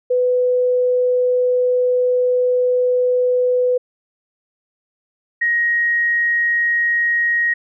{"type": "tone pair in turn", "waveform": "sine", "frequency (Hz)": [498.6, 1882.5], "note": ["B4", "A#6"], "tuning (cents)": [16, 16], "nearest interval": "octave + major seventh", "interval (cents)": 2300, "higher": "second", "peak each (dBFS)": [-13, -14], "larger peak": "first", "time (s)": [[0.1, 3.78], [5.41, 7.54]], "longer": "first", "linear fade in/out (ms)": 10, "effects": []}